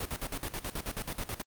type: noise with tremolo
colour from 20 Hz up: pink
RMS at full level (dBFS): -35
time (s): 0-1.42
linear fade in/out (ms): 5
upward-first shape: square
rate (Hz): 9.3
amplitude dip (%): 80
effects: Opus 32 kbps